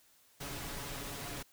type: noise with comb filter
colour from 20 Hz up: pink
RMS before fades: -42 dBFS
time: 0.4-1.43 s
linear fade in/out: 10 ms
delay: 7.1 ms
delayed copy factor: +0.55
effects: white hiss -66 dBFS RMS until 1.52 s